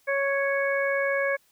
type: harmonic tone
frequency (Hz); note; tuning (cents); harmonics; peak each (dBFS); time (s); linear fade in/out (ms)
554.4; C#5; 0; 1 / 2 / 3 / 4; -25 / -34 / -28 / -31; 0.07-1.37; 20
effects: white hiss -64 dBFS RMS until 1.51 s